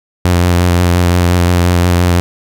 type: tone with vibrato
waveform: sawtooth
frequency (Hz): 88.1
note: F2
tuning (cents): +16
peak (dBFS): -4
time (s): 0.25-2.2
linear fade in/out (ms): 0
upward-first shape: sine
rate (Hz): 5.7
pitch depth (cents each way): 25
effects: none